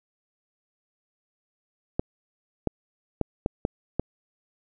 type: clicks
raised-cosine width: 2 ms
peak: -10 dBFS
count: 6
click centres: 1.995 / 2.673 / 3.213 / 3.461 / 3.651 / 3.996 s
effects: none